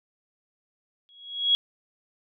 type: tone with exponential growth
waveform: sine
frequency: 3322 Hz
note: G#7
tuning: in tune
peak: -15 dBFS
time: 1.09-1.55 s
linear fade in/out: 0 ms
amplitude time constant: 99 ms
effects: none